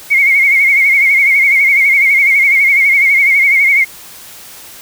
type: tone with vibrato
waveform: sine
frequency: 2183 Hz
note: C#7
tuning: 27 cents flat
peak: -6 dBFS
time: 0.1-3.85 s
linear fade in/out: 20 ms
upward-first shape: triangle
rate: 12 Hz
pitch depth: 84 cents each way
effects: white hiss -34 dBFS RMS until 4.81 s